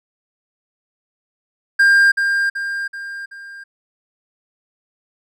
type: tone with echo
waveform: triangle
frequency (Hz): 1600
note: G6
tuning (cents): +35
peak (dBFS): -7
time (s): 1.79-2.12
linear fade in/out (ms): 10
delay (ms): 380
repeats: 4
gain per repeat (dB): -6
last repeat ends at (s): 3.64
effects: none